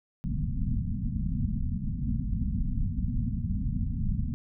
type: low-pass noise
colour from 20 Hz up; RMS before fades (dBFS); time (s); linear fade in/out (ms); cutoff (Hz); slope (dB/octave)
pink; -29; 0.24-4.34; 0; 250; 96
effects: none